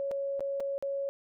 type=tone with dropouts; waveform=sine; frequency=554.4 Hz; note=C#5; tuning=in tune; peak=-30 dBFS; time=0-1.09 s; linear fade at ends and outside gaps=0 ms; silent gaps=0.111-0.115 / 0.395-0.406 / 0.6-0.604 / 0.78-0.825 s; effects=none